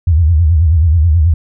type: tone with vibrato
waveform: sine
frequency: 81 Hz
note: E2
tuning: 30 cents flat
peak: -6 dBFS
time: 0.07-1.34 s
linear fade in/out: 5 ms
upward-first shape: sine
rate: 9.3 Hz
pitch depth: 160 cents each way
effects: none